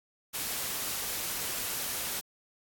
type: noise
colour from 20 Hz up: white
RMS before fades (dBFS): -34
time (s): 0.33-2.21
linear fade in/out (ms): 20
effects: AAC 64 kbps